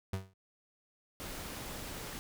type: tone with exponential decay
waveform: 35% pulse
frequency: 95.4 Hz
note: G2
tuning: 47 cents flat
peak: -30 dBFS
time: 0.13-0.34 s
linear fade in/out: 5 ms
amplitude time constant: 44 ms
type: noise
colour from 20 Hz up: pink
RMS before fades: -43 dBFS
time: 1.2-2.19 s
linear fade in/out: 0 ms
effects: none